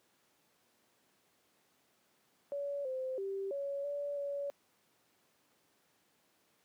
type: tone with pitch steps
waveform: sine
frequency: 567 / 519 / 390.7 / 560 / 574 / 566 Hz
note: C#5 / C5 / G4 / C#5 / D5 / C#5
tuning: +39 / -14 / -6 / +18 / -40 / +36 cents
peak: -35 dBFS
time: 2.52-4.5 s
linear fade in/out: 0 ms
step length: 330 ms
effects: pink hiss -72 dBFS RMS until 6.64 s + high-pass 200 Hz 12 dB/octave